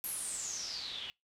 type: noise with low-pass filter sweep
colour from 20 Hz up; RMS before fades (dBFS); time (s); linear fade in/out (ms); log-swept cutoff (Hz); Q
white; -40; 0.04-1.1; 0; 12000 to 3000; 9.7
effects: noise-tail reverb RT60 0.2 s tail -25 dB re dry